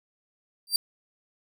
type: tone with exponential growth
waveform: sawtooth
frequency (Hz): 4700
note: D8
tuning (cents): +1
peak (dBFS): -13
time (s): 0.67-0.76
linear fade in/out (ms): 2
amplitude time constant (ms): 18
effects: none